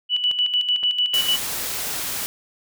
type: tone with tremolo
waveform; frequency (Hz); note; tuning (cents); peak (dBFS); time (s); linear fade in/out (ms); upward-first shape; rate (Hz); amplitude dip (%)
sine; 2960; F#7; 0; -16; 0.09-1.39; 50; square; 6.7; 60
type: clicks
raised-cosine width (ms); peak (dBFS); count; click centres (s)
0.5; -25; 3; 0.312 / 0.831 / 1.165
type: noise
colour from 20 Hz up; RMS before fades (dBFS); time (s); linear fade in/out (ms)
white; -27; 1.14-2.26; 0
effects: none